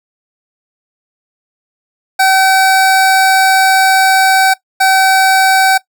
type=tone bursts at uneven times; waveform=25% pulse; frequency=765 Hz; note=G5; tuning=42 cents flat; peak=-3 dBFS; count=2; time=2.19-4.54 / 4.8-5.78 s; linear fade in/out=10 ms; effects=noise-tail reverb RT60 0.1 s tail -18 dB re dry